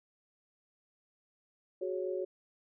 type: chord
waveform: sine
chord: F# suspended second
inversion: none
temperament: just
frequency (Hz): 370 / 416.2 / 555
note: F#4 / G#4 / C#5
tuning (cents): 0 / +4 / +2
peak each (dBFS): -35 / -40 / -38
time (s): 1.81-2.25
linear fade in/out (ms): 10
effects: none